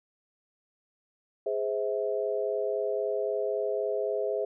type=chord; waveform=sine; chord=Ab augmented; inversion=none; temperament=just; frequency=415.3 / 519.1 / 648.9 Hz; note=Ab4 / C5 / E5; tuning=0 / -14 / -27 cents; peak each=-30 / -32 / -32 dBFS; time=1.46-4.45 s; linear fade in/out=5 ms; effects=none